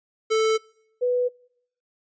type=tone pair in turn; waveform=square / sine; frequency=440.1 / 494.3 Hz; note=A4 / B4; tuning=0 / +1 cents; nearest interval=major second; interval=201 cents; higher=second; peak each=-19 dBFS; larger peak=neither; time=0.3-0.58 / 1.01-1.29 s; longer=neither; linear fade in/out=20 ms; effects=noise-tail reverb RT60 0.8 s tail -26 dB re dry + resampled to 16000 Hz